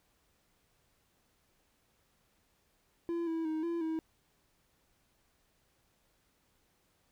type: tone with pitch steps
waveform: triangle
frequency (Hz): 339.2 / 326.6 / 314.5 / 338.5 / 320.5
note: E4 / E4 / D#4 / E4 / E4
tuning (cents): +50 / -16 / +19 / +46 / -49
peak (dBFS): -30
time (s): 3.09-3.99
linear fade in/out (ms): 0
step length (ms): 180
effects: pink hiss -73 dBFS RMS until 7.11 s